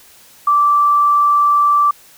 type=tone; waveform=sine; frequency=1167 Hz; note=D6; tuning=11 cents flat; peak=-9 dBFS; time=0.47-1.91 s; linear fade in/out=5 ms; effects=white hiss -45 dBFS RMS until 2.17 s